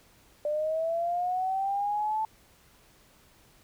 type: linear sweep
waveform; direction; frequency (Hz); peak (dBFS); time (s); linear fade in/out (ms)
sine; up; 590 to 880; -26; 0.45-2.25; 2
effects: pink hiss -60 dBFS RMS until 3.63 s